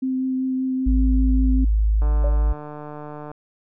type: tone with vibrato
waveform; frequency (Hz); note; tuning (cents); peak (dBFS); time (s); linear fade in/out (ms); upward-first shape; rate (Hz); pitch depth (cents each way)
sine; 260.1; C4; -10; -20; 0.02-1.65; 10; triangle; 5.2; 12
type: tone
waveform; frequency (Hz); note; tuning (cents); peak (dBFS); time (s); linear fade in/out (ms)
sine; 53; G#1; +36; -15; 0.86-2.53; 10
type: click train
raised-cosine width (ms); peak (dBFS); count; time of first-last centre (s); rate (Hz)
1; -22; 194; 2.02-3.315; 149
type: tone with exponential decay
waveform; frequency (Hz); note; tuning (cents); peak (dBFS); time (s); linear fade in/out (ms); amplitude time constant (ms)
sine; 580; D5; -22; -22; 2.24-2.44; 2; 43
effects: none